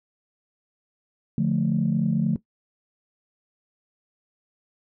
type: chord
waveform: sine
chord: D minor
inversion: none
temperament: just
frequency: 146.83 / 176.2 / 220.2 Hz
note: D3 / F3 / A3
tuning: 0 / +16 / +2 cents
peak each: -24 / -23 / -23 dBFS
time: 1.38-2.36 s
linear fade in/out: 2 ms
effects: noise-tail reverb RT60 0.1 s tail -17 dB re dry + tanh soft clip ceiling -12 dBFS